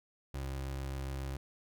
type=tone; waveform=30% pulse; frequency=67.3 Hz; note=C2; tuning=49 cents sharp; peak=-34 dBFS; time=0.34-1.37 s; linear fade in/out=5 ms; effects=none